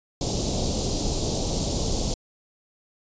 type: band-stop noise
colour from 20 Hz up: pink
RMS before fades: -25 dBFS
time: 0.21-2.14 s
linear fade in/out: 2 ms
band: 710 to 4000 Hz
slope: 24 dB/octave
effects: resampled to 16000 Hz